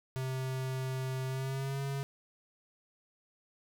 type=tone with pitch glide; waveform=square; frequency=130.81 to 138.03 Hz; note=C3 to C#3; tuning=0 to -7 cents; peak=-34 dBFS; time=0.16-2.03 s; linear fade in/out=0 ms; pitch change=+93 cents; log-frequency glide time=1.27-1.81 s; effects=none